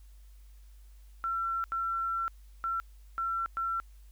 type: tone bursts at uneven times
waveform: sine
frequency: 1352 Hz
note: E6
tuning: 43 cents sharp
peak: -29 dBFS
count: 5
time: 1.24-1.64 / 1.72-2.28 / 2.64-2.8 / 3.18-3.46 / 3.57-3.8 s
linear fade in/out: 0 ms
effects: added 50 Hz sine -50 dBFS peak until 4.11 s + white hiss -68 dBFS RMS until 4.11 s